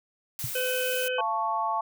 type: noise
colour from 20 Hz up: blue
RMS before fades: -34 dBFS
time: 0.39-1.08 s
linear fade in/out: 0 ms
type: tone with exponential decay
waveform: sine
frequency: 123.47 Hz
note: B2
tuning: in tune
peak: -26 dBFS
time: 0.44-0.52 s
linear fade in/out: 0 ms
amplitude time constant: 17 ms
type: harmonic tone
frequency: 507 Hz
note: B4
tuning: 45 cents sharp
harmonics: 1 / 3 / 5 / 6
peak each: -28 / -33 / -35 / -36 dBFS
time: 0.55-1.21 s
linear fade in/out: 5 ms
type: chord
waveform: sine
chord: F augmented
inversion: none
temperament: equal with one note detuned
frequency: 685.7 / 880 / 1108.7 Hz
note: F5 / A5 / C#6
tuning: -32 / 0 / 0 cents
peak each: -32 / -28 / -29 dBFS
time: 1.18-1.81 s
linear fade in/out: 5 ms
effects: none